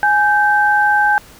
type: tone pair together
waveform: sine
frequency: 833 / 1559.4 Hz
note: G#5 / G6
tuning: +5 / -10 cents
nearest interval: major seventh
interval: 1085 cents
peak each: -13 dBFS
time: 0.03-1.18 s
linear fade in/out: 0 ms
effects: pink hiss -42 dBFS RMS until 1.39 s